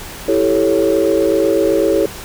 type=chord; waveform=sine; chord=A dominant seventh; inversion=second; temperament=equal; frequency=329.6 / 392 / 440 / 554.4 Hz; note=E4 / G4 / A4 / C#5; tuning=0 / 0 / 0 / 0 cents; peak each=-16 dBFS; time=0.28-2.06 s; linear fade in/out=5 ms; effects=tanh soft clip ceiling -3 dBFS + pink hiss -31 dBFS RMS until 2.24 s